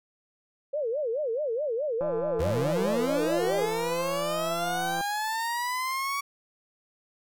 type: tone with vibrato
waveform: sine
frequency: 523.3 Hz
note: C5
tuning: in tune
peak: -26 dBFS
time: 0.73-3.68 s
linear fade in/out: 10 ms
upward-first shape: sine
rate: 4.7 Hz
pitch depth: 280 cents each way
type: click train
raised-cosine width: 1 ms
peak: -23 dBFS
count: 511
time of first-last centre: 2.01-5.01 s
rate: 170 Hz
type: linear sweep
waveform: 30% pulse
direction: up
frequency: 72.6 to 1134 Hz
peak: -25 dBFS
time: 2.39-6.21 s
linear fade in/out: 10 ms
effects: none